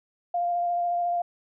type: tone with vibrato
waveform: sine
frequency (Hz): 698.5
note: F5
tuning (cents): 0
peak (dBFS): -23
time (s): 0.34-1.22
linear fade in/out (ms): 5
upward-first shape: square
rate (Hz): 14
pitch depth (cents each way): 11
effects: none